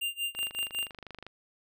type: tone with tremolo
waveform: square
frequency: 2794 Hz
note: F7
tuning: in tune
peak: -29 dBFS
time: 0.01-0.91 s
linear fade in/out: 10 ms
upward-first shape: sine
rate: 5.4 Hz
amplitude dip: 95%
type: click train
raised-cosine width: 0.3 ms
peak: -27 dBFS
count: 24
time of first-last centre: 0.35-1.266 s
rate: 25.1 Hz
effects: none

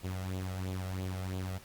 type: tone with flanger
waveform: sawtooth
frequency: 93.4 Hz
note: F#2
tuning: 17 cents sharp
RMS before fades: -37 dBFS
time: 0.03-1.59 s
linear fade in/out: 20 ms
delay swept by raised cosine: 0.27 to 1.57 ms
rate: 3 Hz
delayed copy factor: +0.6
effects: pink hiss -55 dBFS RMS until 1.64 s + Opus 48 kbps

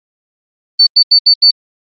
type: tone bursts at uneven times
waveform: sine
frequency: 4500 Hz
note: C#8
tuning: 25 cents sharp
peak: -3 dBFS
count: 5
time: 0.79-0.87 / 0.96-1.03 / 1.11-1.19 / 1.26-1.34 / 1.42-1.51 s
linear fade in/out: 10 ms
effects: Opus 24 kbps

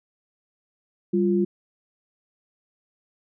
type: tone pair together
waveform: sine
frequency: 195.98 / 349.2 Hz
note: G3 / F4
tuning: 0 / 0 cents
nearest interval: minor seventh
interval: 1000 cents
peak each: -21 dBFS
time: 1.13-1.45 s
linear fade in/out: 10 ms
effects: none

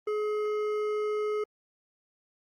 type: tone with hard clipping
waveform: triangle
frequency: 423.2 Hz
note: G#4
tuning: 33 cents sharp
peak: -29 dBFS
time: 0.07-1.44 s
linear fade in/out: 5 ms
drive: 13 dB
effects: Opus 32 kbps

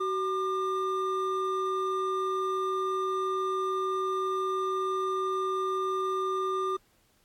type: tone pair together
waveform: triangle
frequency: 378 / 1200 Hz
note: F#4 / D6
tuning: +37 / +37 cents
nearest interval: octave + minor sixth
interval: 2000 cents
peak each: -28 dBFS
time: 0-6.77 s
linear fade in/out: 10 ms
effects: pink hiss -67 dBFS RMS until 7.24 s + AAC 64 kbps

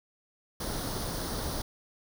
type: noise with comb filter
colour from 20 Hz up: pink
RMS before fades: -34 dBFS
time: 0.6-1.62 s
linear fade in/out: 5 ms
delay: 0.2 ms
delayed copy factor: +0.65
effects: none

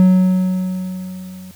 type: tone with level ramp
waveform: triangle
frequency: 185 Hz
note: F#3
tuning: in tune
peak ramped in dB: -4 to -31 dBFS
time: 0-1.51 s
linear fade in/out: 0 ms
effects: added 88 Hz sine -46 dBFS peak until 1.55 s + white hiss -46 dBFS RMS until 1.55 s

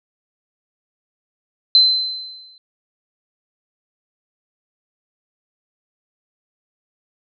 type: tone with exponential decay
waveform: sine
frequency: 4070 Hz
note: C8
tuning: 49 cents flat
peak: -6 dBFS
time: 1.75-2.58 s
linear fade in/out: 1 ms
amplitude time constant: 180 ms
effects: none

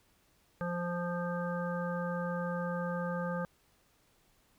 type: harmonic tone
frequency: 174.61 Hz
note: F3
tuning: in tune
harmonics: 1 / 3 / 5 / 7 / 9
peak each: -35 / -37 / -44 / -42 / -43 dBFS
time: 0.61-3.45 s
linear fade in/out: 0 ms
effects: pink hiss -69 dBFS RMS until 4.58 s

